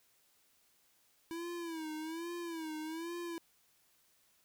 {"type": "tone with vibrato", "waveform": "square", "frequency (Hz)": 327.4, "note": "E4", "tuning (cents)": -12, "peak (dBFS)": -40, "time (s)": [1.31, 3.38], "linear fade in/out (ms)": 0, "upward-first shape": "sine", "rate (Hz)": 1.2, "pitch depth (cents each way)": 100, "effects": ["white hiss -71 dBFS RMS until 4.44 s"]}